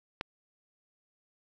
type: click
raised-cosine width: 0.3 ms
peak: -17 dBFS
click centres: 0.211 s
effects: none